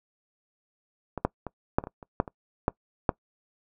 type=clicks; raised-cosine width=1 ms; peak=-18 / -8 / -20 / -7 / -22 / -23 / -29 / -8 / -24 / -8 / -6 dBFS; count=11; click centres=1.177 / 1.25 / 1.467 / 1.785 / 1.839 / 1.871 / 2.028 / 2.201 / 2.278 / 2.681 / 3.092 s; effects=noise-tail reverb RT60 0.1 s tail -23 dB re dry